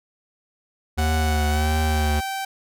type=tone with vibrato; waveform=square; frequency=76.6 Hz; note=D#2; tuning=27 cents flat; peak=-20 dBFS; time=0.97-2.21 s; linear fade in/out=20 ms; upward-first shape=triangle; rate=1.5 Hz; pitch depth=39 cents each way
type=tone with pitch glide; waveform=sawtooth; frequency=740 to 776.3 Hz; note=F#5 to G5; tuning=0 to -17 cents; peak=-22 dBFS; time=0.98-2.45 s; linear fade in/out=5 ms; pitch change=+83 cents; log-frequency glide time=1.49-1.69 s
effects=none